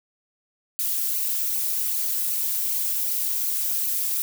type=noise with flanger; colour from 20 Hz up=violet; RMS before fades=-25 dBFS; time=0.79-4.22 s; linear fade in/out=0 ms; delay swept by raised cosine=0.56 to 4.86 ms; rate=2.6 Hz; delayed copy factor=-0.8; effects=none